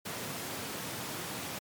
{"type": "high-pass noise", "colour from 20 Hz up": "pink", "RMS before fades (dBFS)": -39, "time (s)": [0.05, 1.59], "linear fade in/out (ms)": 10, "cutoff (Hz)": 110, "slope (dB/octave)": 24, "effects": ["MP3 96 kbps"]}